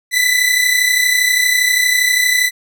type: tone pair together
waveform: sawtooth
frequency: 1975.5 / 2008 Hz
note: B6 / B6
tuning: 0 / +28 cents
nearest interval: unison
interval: 28 cents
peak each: -11 dBFS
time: 0.11-2.51 s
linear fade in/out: 50 ms
effects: none